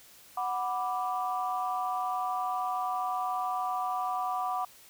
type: chord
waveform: sine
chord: B minor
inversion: second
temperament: equal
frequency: 740 / 987.8 / 1174.7 Hz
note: F#5 / B5 / D6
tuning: 0 / 0 / 0 cents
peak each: -31 / -35 / -33 dBFS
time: 0.37-4.65 s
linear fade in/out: 5 ms
effects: tanh soft clip ceiling -20 dBFS + white hiss -55 dBFS RMS until 4.89 s